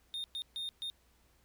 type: tone bursts at uneven times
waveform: triangle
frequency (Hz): 3666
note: A#7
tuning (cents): -30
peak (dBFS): -35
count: 4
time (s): 0.14-0.24 / 0.35-0.42 / 0.56-0.69 / 0.82-0.9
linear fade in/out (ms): 0
effects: added 60 Hz sine -69 dBFS peak until 1.44 s + pink hiss -70 dBFS RMS until 1.44 s